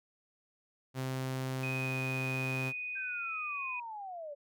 sawtooth tone, 130.81 Hz, C3, in tune, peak -30 dBFS, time 0.94-2.73 s, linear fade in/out 50 ms
sine tone with pitch glide, 2500 to 2486 Hz, D#7 to D#7, +8 to -2 cents, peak -36 dBFS, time 1.63-3.8 s, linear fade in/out 5 ms, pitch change -10 cents, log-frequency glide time 1.78-1.96 s
sine linear sweep, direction down, 1587 to 558 Hz, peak -40 dBFS, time 2.95-4.35 s, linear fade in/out 20 ms
effects none

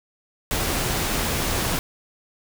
pink noise, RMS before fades -24 dBFS, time 0.51-1.79 s, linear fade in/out 0 ms, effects none

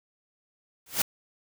white noise with exponential growth, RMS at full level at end -19 dBFS, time 0.86-1.02 s, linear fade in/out 5 ms, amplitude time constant 34 ms, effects none

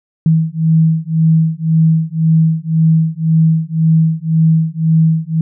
sine beating tone pair, 160 / 161.9 Hz, D#3 / E3, +49 / -31 cents, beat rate 1.9 Hz, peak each -12 dBFS, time 0.26-5.41 s, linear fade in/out 2 ms, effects none

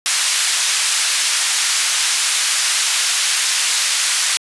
white band-pass noise, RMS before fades -17 dBFS, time 0.06-4.37 s, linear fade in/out 0 ms, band 1500 to 9100 Hz, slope 12 dB/octave, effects resampled to 24000 Hz

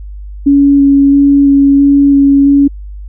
sine tone with vibrato, 280 Hz, C#4, 18 cents sharp, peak -3 dBFS, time 0.46-2.68 s, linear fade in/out 10 ms, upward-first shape square, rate 1.5 Hz, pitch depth 9 cents each way, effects added 50 Hz sine -23 dBFS peak until 3.08 s

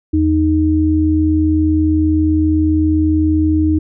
sine tone pair together, 82.41 / 310.3 Hz, E2 / D#4, 0 / -5 cents, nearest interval octave + major seventh, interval 2295 cents, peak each -15 / -12 dBFS, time 0.13-3.79 s, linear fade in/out 10 ms, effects none

